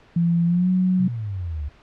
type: tone with pitch glide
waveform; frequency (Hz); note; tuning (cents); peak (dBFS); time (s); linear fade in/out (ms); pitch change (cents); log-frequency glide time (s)
sine; 170 to 184.32; F3 to F#3; -46 to -6; -16; 0.16-1.08; 5; +140; 0.46-0.69
type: exponential sweep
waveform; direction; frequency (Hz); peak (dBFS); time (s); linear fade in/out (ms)
sine; down; 136.1 to 69.3; -25; 0.99-1.69; 10
effects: pink hiss -52 dBFS RMS until 1.82 s + low-pass 3000 Hz 12 dB/octave